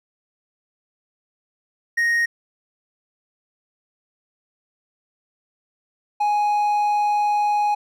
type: tone pair in turn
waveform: triangle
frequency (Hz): 1867 / 831.7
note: A#6 / G#5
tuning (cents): +2 / +2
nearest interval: octave + major second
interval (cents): 1400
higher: first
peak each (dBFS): -15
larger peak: neither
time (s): 1.97-2.26 / 6.2-7.75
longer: second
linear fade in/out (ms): 10
effects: none